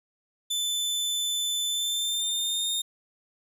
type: tone with pitch glide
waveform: sawtooth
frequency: 3520 to 3663 Hz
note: A7 to A#7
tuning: 0 to -31 cents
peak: -23 dBFS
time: 0.5-2.82 s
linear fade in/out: 10 ms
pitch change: +69 cents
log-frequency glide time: 1.68-2.7 s
effects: resampled to 32000 Hz